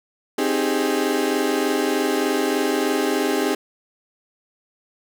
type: chord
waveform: 35% pulse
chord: Ab major seventh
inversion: first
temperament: equal with one note detuned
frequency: 265.4 / 311.1 / 392 / 415.3 Hz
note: C4 / Eb4 / G4 / Ab4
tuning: +25 / 0 / 0 / 0 cents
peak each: -23 dBFS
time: 0.38-3.55 s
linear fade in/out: 5 ms
effects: none